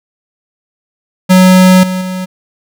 square tone with level steps, 185 Hz, F#3, in tune, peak -3 / -14 / -17 dBFS, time 1.29-2.26 s, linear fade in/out 20 ms, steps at 1.83 / 2.01 s, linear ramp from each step 5 ms, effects none

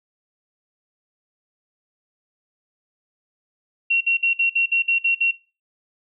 sine tone bursts, 2736 Hz, F7, 36 cents flat, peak -15 dBFS, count 9, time 3.9-5.314 s, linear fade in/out 10 ms, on 110 ms, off 53 ms, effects noise-tail reverb RT60 0.3 s tail -19 dB re dry

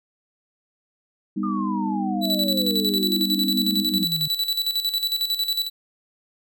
sine chord, G augmented, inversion none, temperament equal with one note detuned, 198.85 / 246.9 / 311.1 Hz, G3 / B3 / D#4, +25 / 0 / 0 cents, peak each -25 / -29 / -28 dBFS, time 1.36-4.05 s, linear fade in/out 10 ms
sine exponential sweep, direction down, 1236 to 146.83 Hz, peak -28 dBFS, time 1.43-4.28 s, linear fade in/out 5 ms
45% pulse tone with tremolo, 3951 Hz, B7, in tune, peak -20 dBFS, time 2.21-5.7 s, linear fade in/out 50 ms, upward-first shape square, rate 11 Hz, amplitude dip 65%
effects none

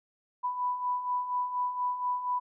sine beating tone pair, 987.8 / 992 Hz, B5 / B5, 0 / +7 cents, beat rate 4.2 Hz, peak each -36 / -29 dBFS, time 0.43-2.4 s, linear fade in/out 20 ms, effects none

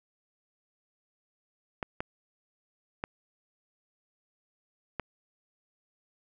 clicks, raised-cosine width 0.5 ms, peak -17 dBFS, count 4, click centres 1.828 / 2.005 / 3.039 / 4.997 s, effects none

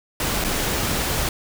pink noise with dropouts, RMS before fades -23 dBFS, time 0.2-1.29 s, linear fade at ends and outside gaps 2 ms, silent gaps 0.441-0.446 s, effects none

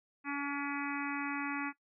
harmonic tone with a mistuned harmonic, 283.9 Hz, C#4, 41 cents sharp, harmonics 1 / 3 / 4 / 5 / 6 / 7 / 8 / 9, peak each -37 / -44 / -42 / -43 / -43 / -44 / -47 / -44 dBFS, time 0.24-1.73 s, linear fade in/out 50 ms, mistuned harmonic 9, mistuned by -18 cents, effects noise-tail reverb RT60 0.1 s tail -17 dB re dry

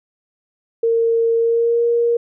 sine tone with pitch glide, 459.1 to 470.4 Hz, A#4 to A#4, -26 to +16 cents, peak -13 dBFS, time 0.83-2.17 s, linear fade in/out 5 ms, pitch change +42 cents, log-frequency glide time 1.36-1.84 s, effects none

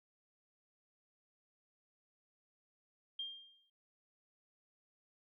sine tone with exponential decay, 3200 Hz, G7, 35 cents sharp, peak -37 dBFS, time 3.19-3.7 s, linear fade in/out 5 ms, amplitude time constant 110 ms, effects none

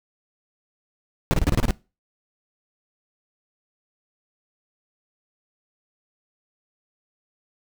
brown noise bursts, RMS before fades -18 dBFS, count 8, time 1.31-1.707 s, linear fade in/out 0 ms, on 26 ms, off 27 ms, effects noise-tail reverb RT60 0.3 s tail -22 dB re dry

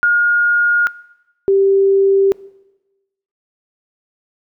sine tone pair in turn, 1427 / 391.5 Hz, F6 / G4, +37 / -2 cents, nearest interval octave + minor seventh, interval 2239 cents, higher first, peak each -9 dBFS, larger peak neither, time 0.03-0.87 / 1.48-2.32 s, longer neither, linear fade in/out 0 ms, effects noise-tail reverb RT60 1.0 s tail -21 dB re dry

